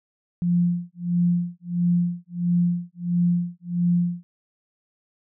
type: tone with tremolo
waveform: sine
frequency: 174.61 Hz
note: F3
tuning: in tune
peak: -16 dBFS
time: 0.42-4.23 s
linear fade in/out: 0 ms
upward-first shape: sine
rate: 1.5 Hz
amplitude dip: 100%
effects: none